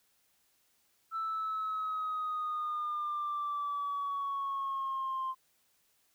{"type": "linear sweep", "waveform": "sine", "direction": "down", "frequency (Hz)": [1327, 1044], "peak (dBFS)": -31, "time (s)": [1.11, 5.35], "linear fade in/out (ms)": 50, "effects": ["tanh soft clip ceiling -29 dBFS", "white hiss -72 dBFS RMS until 6.14 s"]}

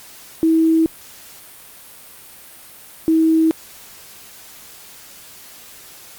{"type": "tone pair in turn", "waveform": "sine", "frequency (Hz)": [323.3, 321.5], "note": ["E4", "E4"], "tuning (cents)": [-34, -43], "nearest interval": "unison", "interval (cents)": 9, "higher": "first", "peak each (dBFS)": -11, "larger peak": "neither", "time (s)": [[0.43, 0.86], [3.08, 3.51]], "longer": "neither", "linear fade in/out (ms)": 0, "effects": ["white hiss -41 dBFS RMS until 6.18 s", "Opus 48 kbps"]}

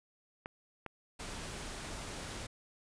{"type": "clicks", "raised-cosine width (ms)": 0.5, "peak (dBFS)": -26, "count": 2, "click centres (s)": [0.459, 0.863]}
{"type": "noise", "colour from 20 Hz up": "pink", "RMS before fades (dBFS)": -43, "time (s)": [1.19, 2.47], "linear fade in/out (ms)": 10}
{"effects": ["resampled to 22050 Hz"]}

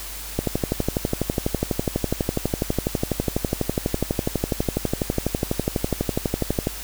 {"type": "click train", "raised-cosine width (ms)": 2, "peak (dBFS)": -7, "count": 77, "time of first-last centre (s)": [0.39, 6.671], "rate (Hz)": 12.1, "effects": ["added 50 Hz sine -37 dBFS peak until 6.83 s", "white hiss -35 dBFS RMS until 6.83 s"]}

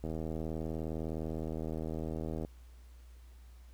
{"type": "click train", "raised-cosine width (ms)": 2, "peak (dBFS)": -25, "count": 193, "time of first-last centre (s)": [0.04, 2.449], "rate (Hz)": 79.7, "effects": ["added 60 Hz sine -51 dBFS peak until 3.73 s", "pink hiss -67 dBFS RMS until 3.73 s"]}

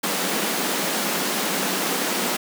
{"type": "high-pass noise", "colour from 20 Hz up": "pink", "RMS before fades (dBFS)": -24, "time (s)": [0.03, 2.37], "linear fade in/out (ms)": 10, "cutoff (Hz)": 170, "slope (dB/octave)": 96, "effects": []}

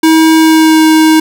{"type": "tone with pitch glide", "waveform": "square", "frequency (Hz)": [320, 315.6], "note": ["D#4", "D#4"], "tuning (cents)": [49, 25], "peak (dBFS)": -4, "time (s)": [0.03, 1.2], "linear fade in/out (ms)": 5, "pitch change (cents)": -24, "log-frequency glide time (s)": [0.36, 0.83], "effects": []}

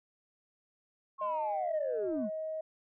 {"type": "linear sweep", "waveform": "sine", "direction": "down", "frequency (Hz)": [1092, 184.3], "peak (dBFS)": -31, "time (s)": [1.18, 2.3], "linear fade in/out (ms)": 50}
{"type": "tone with pitch glide", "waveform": "sine", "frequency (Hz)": [620, 631.2], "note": ["D#5", "D#5"], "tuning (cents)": [-6, 25], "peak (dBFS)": -34, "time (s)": [1.21, 2.61], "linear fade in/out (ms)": 5, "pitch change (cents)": 31, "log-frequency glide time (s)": [1.75, 2.23]}
{"effects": ["tanh soft clip ceiling -25 dBFS"]}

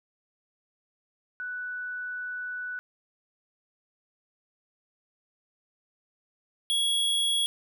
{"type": "tone pair in turn", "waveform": ["sine", "square"], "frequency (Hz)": [1485, 3334], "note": ["F#6", "G#7"], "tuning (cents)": [6, 6], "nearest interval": "octave + major second", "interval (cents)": 1400, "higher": "second", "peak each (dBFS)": [-32, -24], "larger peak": "second", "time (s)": [[1.4, 2.79], [6.7, 7.46]], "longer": "first", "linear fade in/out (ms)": 0, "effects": []}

